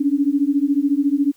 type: beating tone pair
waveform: sine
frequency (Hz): 276.6 / 290.6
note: C#4 / D4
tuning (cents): -4 / -18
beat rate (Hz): 14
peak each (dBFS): -18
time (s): 0-1.32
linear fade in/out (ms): 10
effects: white hiss -57 dBFS RMS until 1.36 s